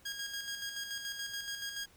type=tone with tremolo; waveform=15% pulse; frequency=1631 Hz; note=G#6; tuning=32 cents flat; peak=-30 dBFS; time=0.05-1.86 s; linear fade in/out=10 ms; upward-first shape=square; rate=7 Hz; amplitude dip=45%; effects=pink hiss -63 dBFS RMS until 1.96 s

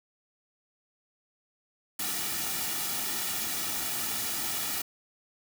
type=noise with comb filter; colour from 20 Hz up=white; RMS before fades=-32 dBFS; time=1.99-4.82 s; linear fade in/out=5 ms; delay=1.9 ms; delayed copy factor=-0.6; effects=none

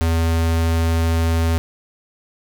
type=tone; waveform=square; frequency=82.41 Hz; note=E2; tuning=in tune; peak=-16 dBFS; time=0.01-1.58 s; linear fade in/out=0 ms; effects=none

